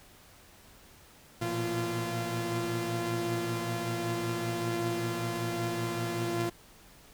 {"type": "tone cluster", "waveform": "sawtooth", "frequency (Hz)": [114.9, 120.1, 171.4, 344.1], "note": ["A#2", "B2", "F3", "F4"], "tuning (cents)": [-25, -48, -32, -26], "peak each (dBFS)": [-33, -34, -36, -29], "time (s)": [1.41, 6.5], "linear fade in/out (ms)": 10, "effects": ["pink hiss -56 dBFS RMS until 7.13 s"]}